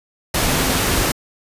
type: tone in noise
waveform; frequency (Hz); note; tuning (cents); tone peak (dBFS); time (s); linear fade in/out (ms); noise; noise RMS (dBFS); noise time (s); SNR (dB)
sine; 261.1; C4; -3; -27; 0.47-0.81; 5; pink; -18; 0.34-1.12; -12
effects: resampled to 32000 Hz